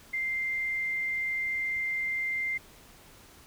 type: tone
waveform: sine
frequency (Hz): 2093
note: C7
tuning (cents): 0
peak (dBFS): -28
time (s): 0.13-2.58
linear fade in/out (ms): 10
effects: pink hiss -54 dBFS RMS until 3.46 s